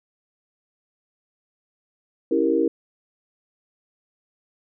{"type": "chord", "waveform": "sine", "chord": "C# diminished seventh", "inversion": "none", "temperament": "equal", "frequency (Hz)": [277.2, 329.6, 392, 466.2], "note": ["C#4", "E4", "G4", "Bb4"], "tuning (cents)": [0, 0, 0, 0], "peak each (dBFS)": [-25, -21, -25, -22], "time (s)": [2.31, 2.68], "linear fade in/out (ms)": 5, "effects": []}